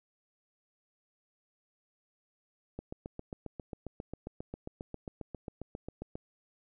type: click train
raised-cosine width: 2 ms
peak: -26 dBFS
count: 26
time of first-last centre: 2.79-6.155 s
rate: 7.43 Hz
effects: none